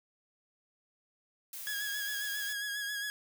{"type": "noise", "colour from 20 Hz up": "blue", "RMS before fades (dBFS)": -43, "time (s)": [1.53, 2.53], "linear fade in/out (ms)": 2}
{"type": "tone with vibrato", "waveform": "sawtooth", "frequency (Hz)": 1661.2, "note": "G#6", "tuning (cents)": 0, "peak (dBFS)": -31, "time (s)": [1.67, 3.1], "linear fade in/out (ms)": 0, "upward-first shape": "sine", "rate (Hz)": 7.4, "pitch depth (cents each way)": 35}
{"effects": []}